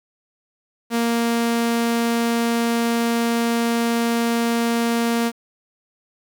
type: tone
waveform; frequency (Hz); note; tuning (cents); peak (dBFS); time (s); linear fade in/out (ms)
sawtooth; 233.1; A#3; 0; -14; 0.9-5.32; 50
effects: 8-bit